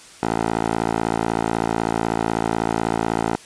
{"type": "tone with band-pass filter", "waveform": "10% pulse", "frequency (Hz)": 56.1, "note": "A1", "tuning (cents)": 34, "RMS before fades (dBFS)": -22, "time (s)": [0.23, 3.36], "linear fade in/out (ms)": 0, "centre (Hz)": 700, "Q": 1, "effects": ["white hiss -44 dBFS RMS until 3.45 s", "resampled to 22050 Hz"]}